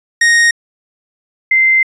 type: tone pair in turn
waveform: 45% pulse / sine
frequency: 1864.7 / 2079 Hz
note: A#6 / C7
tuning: 0 / -12 cents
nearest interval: major second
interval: 188 cents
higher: second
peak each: -7 dBFS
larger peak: neither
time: 0.21-0.51 / 1.51-1.83 s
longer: second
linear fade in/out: 5 ms
effects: resampled to 22050 Hz